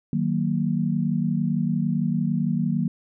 sine chord, D# minor, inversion none, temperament just, 155.56 / 186.68 / 233.3 Hz, D#3 / F#3 / A#3, 0 / +16 / +2 cents, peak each -25 dBFS, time 0.13-2.88 s, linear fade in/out 2 ms, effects none

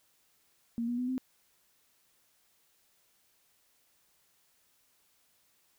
sine tone with pitch steps, 233.1 / 241.2 / 249.5 / 258.2 Hz, A#3 / B3 / B3 / C4, 0 / -41 / +18 / -23 cents, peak -30 dBFS, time 0.78-1.18 s, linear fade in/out 0 ms, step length 100 ms, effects white hiss -70 dBFS RMS until 5.78 s

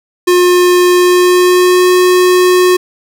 square tone with pitch glide, 357.7 to 363.3 Hz, F4 to F#4, +41 to -32 cents, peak -6 dBFS, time 0.27-2.77 s, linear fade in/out 10 ms, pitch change +27 cents, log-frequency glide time 0.93-1.9 s, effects none

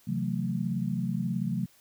sine chord, F# half-diminished seventh, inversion second, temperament just, 133.2 / 166.5 / 185 / 222 Hz, C3 / E3 / F#3 / A3, +31 / +18 / 0 / +16 cents, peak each -33 / -35 / -31 / -33 dBFS, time 0.07-1.66 s, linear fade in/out 10 ms, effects white hiss -61 dBFS RMS until 1.8 s

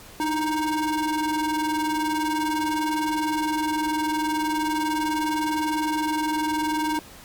square ring-modulated tone, 315.4 Hz, D#4, 24 cents sharp, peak -20 dBFS, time 0.2-6.99 s, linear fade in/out 0 ms, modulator 621 Hz, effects pink hiss -45 dBFS RMS until 7.24 s + MP3 96 kbps

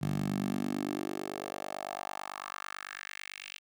10% pulse tone with high-pass filter sweep, 49 Hz, G1, in tune, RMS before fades -37 dBFS, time 0.01-3.59 s, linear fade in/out 20 ms, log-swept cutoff 140 to 2800 Hz, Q 2.8, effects none

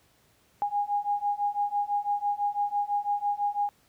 sine beating tone pair, 816 / 822 Hz, G#5 / G#5, -31 / -18 cents, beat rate 6 Hz, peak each -29 / -28 dBFS, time 0.62-3.69 s, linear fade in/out 0 ms, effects pink hiss -64 dBFS RMS until 3.88 s + high-pass 60 Hz 12 dB/octave

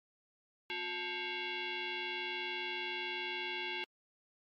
sine tone with frequency modulation, 258.5 Hz, C4, 21 cents flat, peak -36 dBFS, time 0.7-3.84 s, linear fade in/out 0 ms, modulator 618 Hz, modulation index 5.3, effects MP3 64 kbps

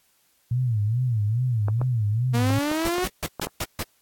sine tone with vibrato, 114.9 Hz, A#2, 25 cents flat, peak -20 dBFS, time 0.51-2.59 s, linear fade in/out 5 ms, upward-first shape sine, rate 2.4 Hz, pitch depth 190 cents each way
clicks, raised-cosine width 1 ms, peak -16 dBFS, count 7, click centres 1.684 / 1.815 / 2.504 / 2.715 / 2.983 / 3.397 / 3.47 s
sawtooth linear sweep, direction up, 231.1 to 372 Hz, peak -19 dBFS, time 2.33-3.06 s, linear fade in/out 20 ms
pink noise bursts, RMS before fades -28 dBFS, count 6, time 2.85-3.828 s, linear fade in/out 2 ms, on 38 ms, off 150 ms
effects white hiss -64 dBFS RMS until 4.01 s + AAC 64 kbps

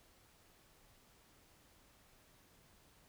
silence, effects pink hiss -67 dBFS RMS until 3.08 s

